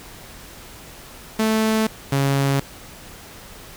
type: tone pair in turn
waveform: sawtooth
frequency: 219.4 / 138.21 Hz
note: A3 / C#3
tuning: -5 / -5 cents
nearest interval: minor sixth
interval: 800 cents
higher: first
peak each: -13 dBFS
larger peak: neither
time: 1.39-1.87 / 2.12-2.6 s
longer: neither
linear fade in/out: 5 ms
effects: pink hiss -41 dBFS RMS until 3.76 s